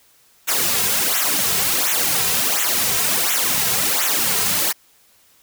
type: noise with flanger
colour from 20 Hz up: white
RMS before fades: -19 dBFS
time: 0.47-4.73 s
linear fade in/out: 20 ms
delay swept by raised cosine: 0.2 to 3.5 ms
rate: 1.4 Hz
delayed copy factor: -0.9
effects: white hiss -55 dBFS RMS until 5.42 s